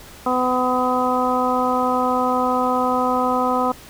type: harmonic tone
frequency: 252.2 Hz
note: B3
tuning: 36 cents sharp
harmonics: 1 / 2 / 3 / 4 / 5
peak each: -23 / -23 / -23 / -23 / -23 dBFS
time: 0.26-3.72 s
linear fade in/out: 5 ms
effects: pink hiss -42 dBFS RMS until 3.89 s